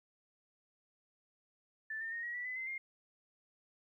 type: tone with pitch steps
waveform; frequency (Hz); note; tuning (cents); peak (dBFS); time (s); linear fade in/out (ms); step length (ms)
sine; 1760 / 1807.4 / 1856.1 / 1906 / 1957.4 / 2010 / 2064 / 2120; A6 / A6 / A#6 / A#6 / B6 / B6 / C7 / C7; 0 / +46 / -8 / +38 / -16 / +30 / -24 / +22; -38; 1.9-2.78; 5; 110
effects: 13-bit